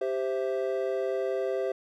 triangle chord, C major, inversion second, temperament equal, 392 / 523.3 / 659.3 Hz, G4 / C5 / E5, 0 / 0 / 0 cents, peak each -28 / -29 / -32 dBFS, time 0.01-1.72 s, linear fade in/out 5 ms, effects none

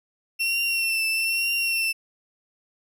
35% pulse tone with vibrato, 2707 Hz, E7, 45 cents sharp, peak -20 dBFS, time 0.39-1.93 s, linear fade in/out 20 ms, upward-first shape triangle, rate 1.1 Hz, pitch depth 42 cents each way, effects none

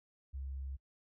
sine tone, 67.4 Hz, C#2, 48 cents flat, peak -39 dBFS, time 0.33-0.77 s, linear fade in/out 20 ms, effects noise-tail reverb RT60 0.1 s tail -25 dB re dry

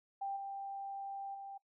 sine tone with level steps, 789 Hz, G5, 11 cents sharp, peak -36 / -40 / -44 dBFS, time 0.21-1.58 s, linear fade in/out 10 ms, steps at 0.36 / 1.34 s, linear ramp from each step 10 ms, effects noise-tail reverb RT60 0.1 s tail -20 dB re dry

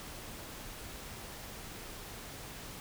silence, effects pink hiss -46 dBFS RMS until 2.8 s

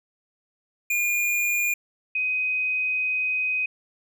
square / sine tone pair in turn, 2422 / 2511 Hz, D#7 / D#7, -47 / +15 cents, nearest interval minor second, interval 62 cents, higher second, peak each -22 dBFS, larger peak neither, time 0.9-1.74 / 2.15-3.66 s, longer second, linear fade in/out 5 ms, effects none

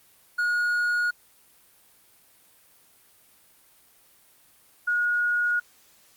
triangle / sine tone pair in turn, 1444 / 1444 Hz, F#6 / F#6, -43 / -43 cents, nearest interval unison, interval 0 cents, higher neither, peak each -20 / -21 dBFS, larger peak first, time 0.38-1.11 / 4.87-5.6 s, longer neither, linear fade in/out 10 ms, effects white hiss -58 dBFS RMS until 6.16 s + Opus 32 kbps

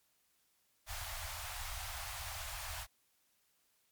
pink band-stop noise, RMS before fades -43 dBFS, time 0.86-2.87 s, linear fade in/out 50 ms, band 100 to 650 Hz, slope 48 dB/octave, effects white hiss -75 dBFS RMS until 3.91 s + MP3 96 kbps

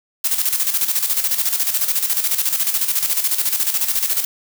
blue noise with tremolo, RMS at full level -17 dBFS, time 0.24-4.25 s, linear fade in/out 5 ms, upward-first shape square, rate 14 Hz, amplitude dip 60%, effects none

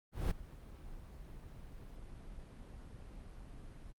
brown noise with ADSR envelope, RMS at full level -31 dBFS, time 0.12-3.93 s, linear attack 190 ms, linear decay 5 ms, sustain -19 dB, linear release 27 ms, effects Opus 32 kbps

